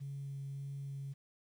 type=tone with vibrato; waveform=sine; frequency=138.59 Hz; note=C#3; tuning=in tune; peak=-39 dBFS; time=0-1.14 s; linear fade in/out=20 ms; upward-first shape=sine; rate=1.7 Hz; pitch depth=8 cents each way; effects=tanh soft clip ceiling -36 dBFS + 11-bit